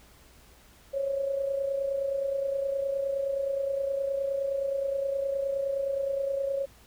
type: tone with amplitude modulation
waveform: sine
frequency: 550 Hz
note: C#5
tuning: 14 cents flat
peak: -24 dBFS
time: 0.93-6.66 s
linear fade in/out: 20 ms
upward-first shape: sine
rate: 29.6 Hz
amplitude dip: 55%
effects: added 59 Hz sine -58 dBFS peak until 6.86 s + pink hiss -57 dBFS RMS until 6.86 s